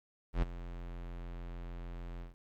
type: tone with ADSR envelope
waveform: square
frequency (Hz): 43.32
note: F1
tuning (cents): -13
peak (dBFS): -26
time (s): 0.33-2.35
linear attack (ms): 94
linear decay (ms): 14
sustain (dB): -16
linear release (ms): 140
effects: low-pass 3000 Hz 12 dB/octave + 11-bit